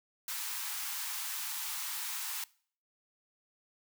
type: high-pass noise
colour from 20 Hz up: white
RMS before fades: -38 dBFS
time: 0.28-2.44 s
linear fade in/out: 2 ms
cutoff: 800 Hz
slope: 96 dB/octave
effects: noise-tail reverb RT60 0.5 s tail -22 dB re dry